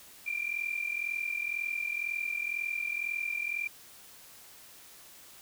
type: tone pair together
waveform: sine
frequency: 2349 / 2391 Hz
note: D7 / D7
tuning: 0 / +30 cents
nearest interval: unison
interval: 30 cents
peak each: -35 / -33 dBFS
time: 0.26-3.68 s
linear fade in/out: 10 ms
effects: white hiss -53 dBFS RMS until 5.41 s

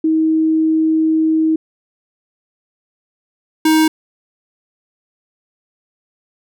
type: tone pair in turn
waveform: sine / square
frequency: 317.6 / 314.9 Hz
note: D#4 / D#4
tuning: +36 / +21 cents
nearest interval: unison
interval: 15 cents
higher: first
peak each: -11 / -10 dBFS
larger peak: second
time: 0.04-1.56 / 3.65-3.88 s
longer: first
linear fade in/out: 5 ms
effects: none

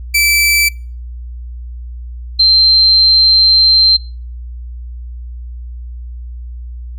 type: tone pair in turn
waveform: sawtooth / sine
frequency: 2320 / 4134 Hz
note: D7 / C8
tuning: -22 / -22 cents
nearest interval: minor seventh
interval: 1000 cents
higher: second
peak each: -5 dBFS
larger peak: neither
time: 0.14-0.69 / 2.39-3.97 s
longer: second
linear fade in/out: 10 ms
effects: noise-tail reverb RT60 0.4 s tail -25 dB re dry + added 60 Hz sine -24 dBFS peak until 6.98 s

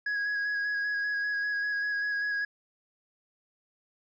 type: tone with vibrato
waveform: triangle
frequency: 1661.2 Hz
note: G#6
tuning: in tune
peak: -26 dBFS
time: 0.06-2.45 s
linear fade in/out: 5 ms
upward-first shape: square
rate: 5.1 Hz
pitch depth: 14 cents each way
effects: resampled to 16000 Hz

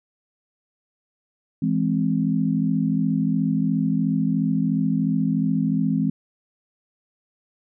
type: chord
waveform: sine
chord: E augmented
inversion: none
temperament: equal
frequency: 164.81 / 207.7 / 261.6 Hz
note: E3 / G#3 / B#3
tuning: 0 / 0 / 0 cents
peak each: -23 dBFS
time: 1.62-6.1 s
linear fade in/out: 5 ms
effects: none

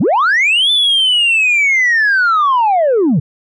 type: linear two-way sweep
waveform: sine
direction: up then down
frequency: 123.47 to 3537 to 123.47 Hz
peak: -7 dBFS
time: 0-3.2 s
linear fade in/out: 10 ms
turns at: 0.71 s
effects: tanh soft clip ceiling -7 dBFS

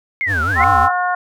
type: exponential two-way sweep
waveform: sine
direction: down then up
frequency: 2200 to 1300 to 2200 Hz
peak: -16 dBFS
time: 0.21-0.64 s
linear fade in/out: 0 ms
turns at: 0.45 s
type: tone with vibrato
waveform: square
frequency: 87.31 Hz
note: F2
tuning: in tune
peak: -21 dBFS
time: 0.26-0.89 s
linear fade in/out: 50 ms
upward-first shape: triangle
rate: 5.1 Hz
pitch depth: 290 cents each way
type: chord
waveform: sine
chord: C major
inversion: second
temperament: equal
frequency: 784 / 1046.5 / 1318.5 Hz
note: G5 / C6 / E6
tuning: 0 / 0 / 0 cents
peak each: -16 dBFS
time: 0.55-0.92 s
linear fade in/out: 50 ms
type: harmonic tone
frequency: 360 Hz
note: F#4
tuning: 47 cents flat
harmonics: 2 / 3 / 4 / 5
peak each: -18 / -22 / -21 / -28 dBFS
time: 0.6-1.15 s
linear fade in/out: 5 ms
effects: none

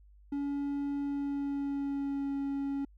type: tone with pitch glide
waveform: triangle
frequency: 283.1 to 277.9 Hz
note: C#4 to C#4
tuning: +37 to +4 cents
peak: -29 dBFS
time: 0.32-2.85 s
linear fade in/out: 5 ms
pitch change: -33 cents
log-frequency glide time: 1.02-2.35 s
effects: added 50 Hz sine -55 dBFS peak until 2.97 s

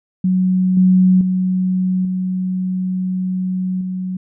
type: tone with level steps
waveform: sine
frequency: 185 Hz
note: F#3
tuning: in tune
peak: -12 / -8 / -14 / -17 / -20 dBFS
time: 0.24-4.17 s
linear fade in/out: 5 ms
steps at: 0.77 / 1.21 / 2.05 / 3.81 s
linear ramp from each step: 2 ms
effects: none

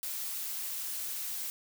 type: noise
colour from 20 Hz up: blue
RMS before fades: -37 dBFS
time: 0.03-1.5 s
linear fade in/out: 0 ms
effects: none

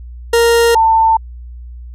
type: tone pair in turn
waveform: 40% pulse / sine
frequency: 466.2 / 893.9 Hz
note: A#4 / A5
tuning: 0 / +27 cents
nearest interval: major seventh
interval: 1127 cents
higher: second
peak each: -7 dBFS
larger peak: neither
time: 0.33-0.75 / 0.75-1.17 s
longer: neither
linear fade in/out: 5 ms
effects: added 60 Hz sine -28 dBFS peak until 1.94 s + resampled to 32000 Hz

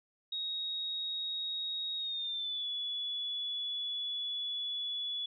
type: tone with pitch glide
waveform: sine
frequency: 3770 to 3417 Hz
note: A#7 to G#7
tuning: +19 to +49 cents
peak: -34 dBFS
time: 0.32-5.26 s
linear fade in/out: 5 ms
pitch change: -170 cents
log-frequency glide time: 1.97-2.67 s
effects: none

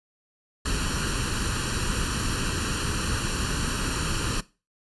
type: noise with comb filter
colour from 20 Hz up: pink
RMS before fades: -27 dBFS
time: 0.65-4.41 s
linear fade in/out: 10 ms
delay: 0.7 ms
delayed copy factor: +0.75
effects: noise-tail reverb RT60 0.3 s tail -19 dB re dry + resampled to 24000 Hz

